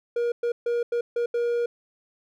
triangle tone bursts at uneven times, 475 Hz, A#4, 33 cents sharp, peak -20 dBFS, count 6, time 0.16-0.32 / 0.43-0.52 / 0.66-0.83 / 0.92-1.01 / 1.16-1.26 / 1.34-1.66 s, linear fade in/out 5 ms, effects none

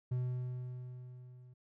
triangle tone with level ramp, 125.2 Hz, B2, 24 cents sharp, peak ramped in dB -29 to -52 dBFS, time 0.11-1.54 s, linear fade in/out 10 ms, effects none

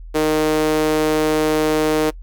sawtooth tone with high-pass filter, 154.7 Hz, D#3, 10 cents flat, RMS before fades -17 dBFS, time 0.14-2.11 s, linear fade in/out 20 ms, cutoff 390 Hz, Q 4.5, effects noise-tail reverb RT60 0.1 s tail -23 dB re dry + added 41 Hz sine -32 dBFS peak until 2.22 s

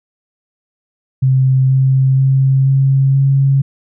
sine tone with pitch steps, 131.5 / 132.8 / 134.11 / 135.43 / 136.77 Hz, C3 / C3 / C3 / C#3 / C#3, +9 / +26 / +43 / -40 / -23 cents, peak -8 dBFS, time 1.22-3.62 s, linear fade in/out 10 ms, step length 480 ms, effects none

